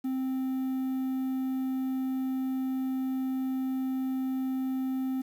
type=tone with quantisation; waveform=triangle; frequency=261.6 Hz; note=C4; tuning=in tune; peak=-26 dBFS; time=0.04-5.22 s; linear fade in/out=10 ms; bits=9; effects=none